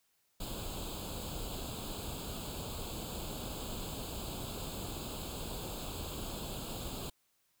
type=noise with comb filter; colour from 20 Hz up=pink; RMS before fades=-41 dBFS; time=0.4-7.1 s; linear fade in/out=5 ms; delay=0.26 ms; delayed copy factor=+0.9; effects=white hiss -75 dBFS RMS until 7.6 s